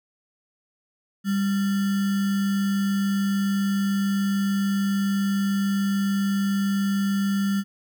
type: tone with sample-and-hold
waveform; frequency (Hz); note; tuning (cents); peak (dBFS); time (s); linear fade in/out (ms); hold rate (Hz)
sine; 198.1; G3; +18; -20; 1.24-7.64; 50; 1575
effects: none